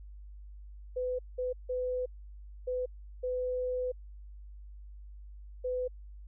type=tone bursts at uneven times; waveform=sine; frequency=503 Hz; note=B4; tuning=32 cents sharp; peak=-30 dBFS; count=6; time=0.96-1.19 / 1.38-1.53 / 1.69-2.06 / 2.67-2.86 / 3.23-3.92 / 5.64-5.88 s; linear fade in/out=10 ms; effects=added 50 Hz sine -45 dBFS peak until 6.27 s